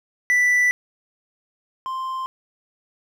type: tone pair in turn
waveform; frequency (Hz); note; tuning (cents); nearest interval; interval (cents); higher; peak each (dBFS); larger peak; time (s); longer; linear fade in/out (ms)
triangle; 1975.5 / 1046.5; B6 / C6; 0 / 0; major seventh; 1100; first; -13 / -23; first; 0.3-0.71 / 1.86-2.26; first; 0
effects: none